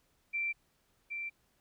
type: tone with echo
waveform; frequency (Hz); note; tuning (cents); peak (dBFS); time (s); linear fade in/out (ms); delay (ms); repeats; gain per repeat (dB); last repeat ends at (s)
sine; 2349; D7; 0; -31; 0.33-0.53; 20; 770; 1; -5; 1.3
effects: pink hiss -73 dBFS RMS until 1.6 s